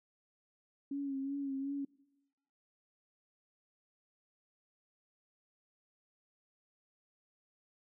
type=tone with vibrato; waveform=sine; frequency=275.7 Hz; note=C#4; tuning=9 cents flat; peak=-35 dBFS; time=0.91-1.85 s; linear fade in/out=5 ms; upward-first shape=sine; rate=2.7 Hz; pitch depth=41 cents each way; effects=noise-tail reverb RT60 1.0 s tail -23 dB re dry